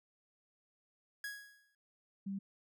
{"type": "tone with exponential decay", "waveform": "45% pulse", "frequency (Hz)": 1661.2, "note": "G#6", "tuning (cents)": 0, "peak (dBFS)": -38, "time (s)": [1.24, 1.75], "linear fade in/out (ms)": 2, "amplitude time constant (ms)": 110}
{"type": "tone", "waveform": "sine", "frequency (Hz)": 196, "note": "G3", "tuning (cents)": 0, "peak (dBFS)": -37, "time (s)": [2.26, 2.39], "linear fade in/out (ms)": 10}
{"effects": []}